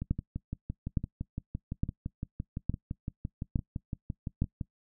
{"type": "two click trains", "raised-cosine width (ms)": 5, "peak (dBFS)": [-22, -15], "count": [28, 6], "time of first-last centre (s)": [[0.02, 4.612], [0.11, 4.42]], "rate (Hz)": [5.88, 1.16], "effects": ["noise-tail reverb RT60 0.1 s tail -21 dB re dry"]}